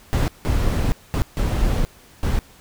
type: noise bursts at uneven times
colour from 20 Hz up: brown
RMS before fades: -19 dBFS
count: 5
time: 0.13-0.28 / 0.45-0.92 / 1.14-1.22 / 1.37-1.85 / 2.23-2.39 s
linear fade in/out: 0 ms
effects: pink hiss -49 dBFS RMS until 2.6 s